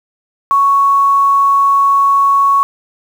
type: tone with quantisation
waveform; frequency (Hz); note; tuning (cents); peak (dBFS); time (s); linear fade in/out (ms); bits
sine; 1111; C#6; +4; -7; 0.51-2.63; 0; 6
effects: none